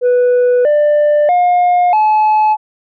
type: tone with pitch steps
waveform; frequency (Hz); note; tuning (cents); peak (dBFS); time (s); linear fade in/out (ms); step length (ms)
sine; 493 / 593.1 / 713.5 / 858.4; B4 / D5 / F5 / A5; -3 / +17 / +37 / -43; -5; 0.01-2.57; 50; 640
effects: tanh soft clip ceiling -7 dBFS